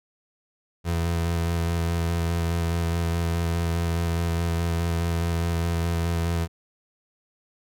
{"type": "tone with vibrato", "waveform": "30% pulse", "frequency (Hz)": 84.2, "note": "E2", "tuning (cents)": 37, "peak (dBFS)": -20, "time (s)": [0.84, 6.48], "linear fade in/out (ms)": 50, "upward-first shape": "square", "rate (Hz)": 4.8, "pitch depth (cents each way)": 15, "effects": []}